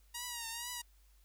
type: tone with vibrato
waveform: 5% pulse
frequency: 946 Hz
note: A#5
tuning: 25 cents sharp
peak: -28 dBFS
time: 0.14-0.82 s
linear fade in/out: 10 ms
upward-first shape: triangle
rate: 2.2 Hz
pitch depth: 79 cents each way
effects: added 50 Hz sine -62 dBFS peak until 1.24 s + white hiss -72 dBFS RMS until 1.24 s